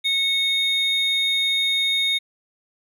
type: tone pair together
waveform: triangle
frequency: 2200 / 3697 Hz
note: C#7 / A#7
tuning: -14 / -15 cents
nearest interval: major sixth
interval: 899 cents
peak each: -23 / -18 dBFS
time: 0.04-2.19 s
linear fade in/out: 20 ms
effects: none